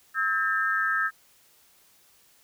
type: tone cluster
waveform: sine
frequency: 1294 / 1603 / 1799 Hz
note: E6 / G6 / A6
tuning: -32 / +38 / +38 cents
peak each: -27 / -26 / -29 dBFS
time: 0.14-1.11 s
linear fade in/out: 50 ms
effects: white hiss -60 dBFS RMS until 2.43 s